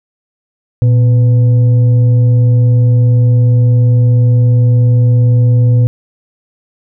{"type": "tone with frequency modulation", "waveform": "sine", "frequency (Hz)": 118.6, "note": "A#2", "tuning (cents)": 30, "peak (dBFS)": -5, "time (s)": [0.82, 5.87], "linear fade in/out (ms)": 0, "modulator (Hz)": 379, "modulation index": 0.23, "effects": []}